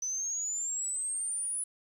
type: exponential sweep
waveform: sine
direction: up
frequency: 5990 to 10050 Hz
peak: -31 dBFS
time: 0.02-1.64 s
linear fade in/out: 5 ms
effects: 10-bit